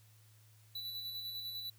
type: tone with tremolo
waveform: square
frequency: 3961 Hz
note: B7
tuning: 4 cents sharp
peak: -40 dBFS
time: 0.75-1.7 s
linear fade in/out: 5 ms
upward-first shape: square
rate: 10 Hz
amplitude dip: 30%
effects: added 108 Hz sine -61 dBFS peak until 1.78 s + white hiss -68 dBFS RMS until 1.78 s